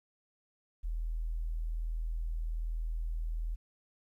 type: tone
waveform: sine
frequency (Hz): 40.6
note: E1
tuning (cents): -26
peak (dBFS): -32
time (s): 0.83-3.56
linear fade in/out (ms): 20
effects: 12-bit